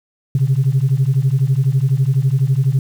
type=beating tone pair; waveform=sine; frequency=128 / 140 Hz; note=C3 / C#3; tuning=-38 / +18 cents; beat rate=12 Hz; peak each=-14 dBFS; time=0.35-2.79 s; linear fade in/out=2 ms; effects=tanh soft clip ceiling -7 dBFS + 7-bit